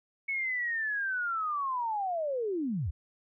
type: linear sweep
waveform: sine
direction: down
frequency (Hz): 2217 to 61.6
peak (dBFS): -29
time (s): 0.28-2.91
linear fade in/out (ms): 10
effects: none